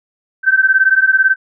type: beating tone pair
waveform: sine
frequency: 1539 / 1557 Hz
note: G6 / G6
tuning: -32 / -12 cents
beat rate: 18 Hz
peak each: -11 / -12 dBFS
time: 0.43-1.36 s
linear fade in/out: 50 ms
effects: none